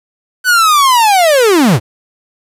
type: linear sweep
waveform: 45% pulse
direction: down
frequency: 1517 to 88.9 Hz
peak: -6 dBFS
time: 0.44-1.8 s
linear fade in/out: 50 ms
effects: resampled to 32000 Hz + 7-bit